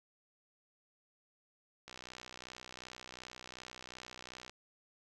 click train, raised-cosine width 0.2 ms, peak -30 dBFS, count 165, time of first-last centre 1.88-4.496 s, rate 62.7 Hz, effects none

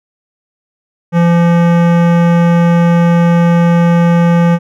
sine tone with hard clipping, 170.9 Hz, F3, 37 cents flat, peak -8 dBFS, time 1.12-4.59 s, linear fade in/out 50 ms, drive 18 dB, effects none

